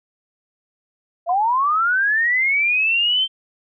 sine linear sweep, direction up, 659.3 to 3141 Hz, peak -15 dBFS, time 1.26-3.28 s, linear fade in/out 50 ms
sine tone with exponential decay, 1015 Hz, B5, 47 cents sharp, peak -20 dBFS, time 1.29-1.38 s, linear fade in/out 5 ms, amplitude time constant 18 ms
effects none

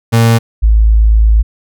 35% pulse / sine tone pair in turn, 114.9 / 54.23 Hz, A#2 / A1, -25 / -24 cents, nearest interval octave + minor second, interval 1299 cents, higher first, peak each -4 dBFS, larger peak neither, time 0.12-0.39 / 0.62-1.43 s, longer second, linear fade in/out 20 ms, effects none

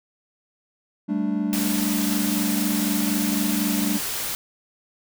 triangle chord, G suspended second, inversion none, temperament equal, 196 / 220 / 293.7 Hz, G3 / A3 / D4, 0 / 0 / 0 cents, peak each -24 dBFS, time 1.08-3.99 s, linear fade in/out 20 ms
white noise, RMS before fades -28 dBFS, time 1.53-4.35 s, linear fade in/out 0 ms
effects none

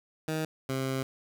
15% pulse tone pair in turn, 157.3 / 132.77 Hz, D#3 / C3, +19 / +26 cents, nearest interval minor third, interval 293 cents, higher first, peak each -23 / -23 dBFS, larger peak neither, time 0.28-0.45 / 0.69-1.03 s, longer second, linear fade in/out 2 ms, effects none

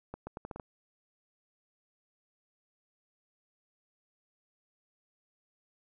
accelerating click train, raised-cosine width 1 ms, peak -26 dBFS, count 7, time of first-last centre 0.14-0.598 s, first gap 130 ms, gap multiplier 0.78, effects none

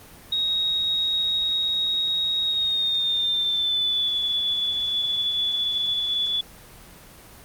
sine tone with pitch glide, 3771 to 3438 Hz, A#7 to A7, +19 to -41 cents, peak -20 dBFS, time 0.32-6.41 s, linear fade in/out 5 ms, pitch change -160 cents, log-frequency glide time 2.44-4.14 s, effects pink hiss -46 dBFS RMS until 7.44 s + Opus 24 kbps

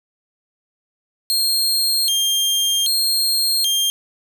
sawtooth tone with vibrato, 3676 Hz, A#7, 25 cents flat, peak -13 dBFS, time 1.3-3.9 s, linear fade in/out 0 ms, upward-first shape square, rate 0.64 Hz, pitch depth 240 cents each way, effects none

